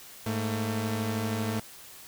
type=tone pair together; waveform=sawtooth; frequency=106 / 224.6 Hz; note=G#2 / A3; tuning=+36 / +36 cents; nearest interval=octave + minor second; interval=1300 cents; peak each=-27 dBFS; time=0.26-1.6 s; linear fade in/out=5 ms; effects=white hiss -48 dBFS RMS until 2.07 s